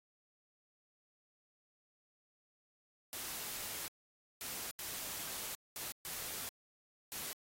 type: noise bursts at uneven times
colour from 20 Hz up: white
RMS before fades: -43 dBFS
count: 6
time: 3.13-3.88 / 4.41-4.71 / 4.79-5.55 / 5.76-5.92 / 6.05-6.49 / 7.12-7.33 s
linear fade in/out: 0 ms
effects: AAC 48 kbps